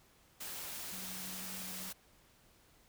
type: tone in noise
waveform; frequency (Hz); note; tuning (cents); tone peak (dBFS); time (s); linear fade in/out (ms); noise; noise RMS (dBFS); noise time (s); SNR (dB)
sine; 187.3; F#3; +21; -50; 0.92-1.9; 10; white; -44; 0.4-1.93; -9
effects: pink hiss -66 dBFS RMS until 2.88 s